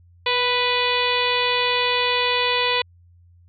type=harmonic tone with a mistuned harmonic; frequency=493.9 Hz; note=B4; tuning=in tune; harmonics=1 / 2 / 3 / 4 / 5 / 6 / 7 / 8 / 9; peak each=-25 / -24 / -34 / -27 / -25 / -28 / -26 / -30 / -33 dBFS; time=0.26-2.82 s; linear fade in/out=5 ms; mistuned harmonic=1; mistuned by=-16 cents; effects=added 87 Hz sine -49 dBFS peak until 3.48 s